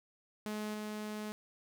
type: tone with level steps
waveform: sawtooth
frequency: 212.3 Hz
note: G#3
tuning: 38 cents sharp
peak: -33 / -35 dBFS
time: 0.46-1.32 s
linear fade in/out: 0 ms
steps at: 0.74 s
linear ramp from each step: 2 ms
effects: none